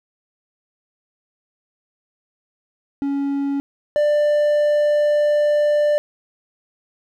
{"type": "tone pair in turn", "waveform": "triangle", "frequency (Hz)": [279.5, 592.2], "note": ["C#4", "D5"], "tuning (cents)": [14, 14], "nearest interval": "octave + minor second", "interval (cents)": 1300, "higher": "second", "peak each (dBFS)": [-17, -12], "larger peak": "second", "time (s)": [[3.02, 3.6], [3.96, 5.98]], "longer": "second", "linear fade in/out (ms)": 0, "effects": []}